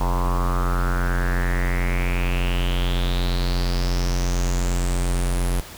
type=tone with low-pass filter sweep; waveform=square; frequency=44.31 Hz; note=F1; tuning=26 cents sharp; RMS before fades=-21 dBFS; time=0-5.61 s; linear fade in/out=10 ms; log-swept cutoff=950 to 11000 Hz; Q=6.2; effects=pink hiss -39 dBFS RMS until 5.77 s